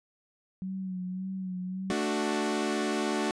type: tone with vibrato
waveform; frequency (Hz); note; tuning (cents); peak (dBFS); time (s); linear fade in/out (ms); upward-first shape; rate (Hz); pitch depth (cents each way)
sine; 186.4; F#3; +13; -32; 0.62-1.92; 0; sine; 1.8; 39
type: chord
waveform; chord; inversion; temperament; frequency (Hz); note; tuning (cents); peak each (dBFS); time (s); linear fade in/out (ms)
sawtooth; D major; second; equal; 220 / 293.7 / 370; A3 / D4 / F#4; 0 / 0 / 0; -28; 1.9-3.31; 0
effects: resampled to 22050 Hz